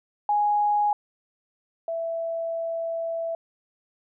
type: tone pair in turn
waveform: sine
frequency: 830 / 662.8 Hz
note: G#5 / E5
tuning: -1 / +9 cents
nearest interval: major third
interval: 390 cents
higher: first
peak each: -19 / -26 dBFS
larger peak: first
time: 0.29-0.93 / 1.88-3.35 s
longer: second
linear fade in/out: 2 ms
effects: none